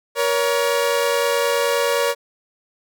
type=tone pair together; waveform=sawtooth; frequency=473.6 / 563.2 Hz; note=A#4 / C#5; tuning=+27 / +27 cents; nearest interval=minor third; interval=300 cents; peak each=-16 dBFS; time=0.15-2.15 s; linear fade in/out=50 ms; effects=none